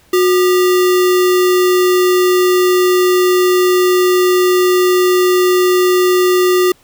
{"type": "tone with sample-and-hold", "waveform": "sine", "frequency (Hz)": 364.1, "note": "F#4", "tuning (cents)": -28, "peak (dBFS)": -8, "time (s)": [0.13, 6.72], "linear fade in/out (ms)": 5, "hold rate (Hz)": 1575, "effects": ["pink hiss -50 dBFS RMS until 6.83 s"]}